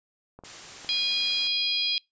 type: clicks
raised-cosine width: 1 ms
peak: -31 dBFS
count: 3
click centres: 0.39 / 0.437 / 0.847 s
type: noise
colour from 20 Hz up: white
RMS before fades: -42 dBFS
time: 0.44-1.48 s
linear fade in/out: 10 ms
type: harmonic tone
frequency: 818 Hz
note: G#5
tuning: 26 cents flat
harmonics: 3 / 4 / 5 / 6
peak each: -32 / -27 / -30 / -30 dBFS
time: 0.89-1.98 s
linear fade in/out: 0 ms
effects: noise-tail reverb RT60 0.2 s tail -26 dB re dry + resampled to 16000 Hz